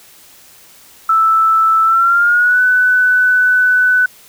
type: tone with pitch glide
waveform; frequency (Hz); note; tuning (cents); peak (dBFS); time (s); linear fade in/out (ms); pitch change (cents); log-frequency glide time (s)
sine; 1318.5 to 1497.2; E6 to F#6; 0 to +20; -8; 1.09-4.06; 5; +220; 1.84-2.61
effects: white hiss -43 dBFS RMS until 4.28 s